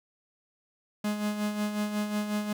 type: tone with tremolo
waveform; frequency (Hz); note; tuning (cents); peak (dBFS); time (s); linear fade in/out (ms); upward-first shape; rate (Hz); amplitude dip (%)
45% pulse; 209.3; G#3; +14; -26; 1.04-2.53; 5; sine; 5.5; 55
effects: none